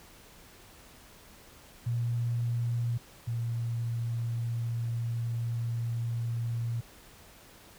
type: tone pair in turn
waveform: sine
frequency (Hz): 118.6 / 116.97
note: A#2 / A#2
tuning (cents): +30 / +6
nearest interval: unison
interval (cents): 24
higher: first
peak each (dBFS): -27 / -29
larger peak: first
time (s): 1.86-2.98 / 3.27-6.81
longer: second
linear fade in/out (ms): 10
effects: pink hiss -54 dBFS RMS until 7.78 s